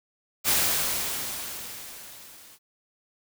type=noise with level ramp; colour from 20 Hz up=white; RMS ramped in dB=-21 to -51 dBFS; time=0.44-2.59 s; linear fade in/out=50 ms; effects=none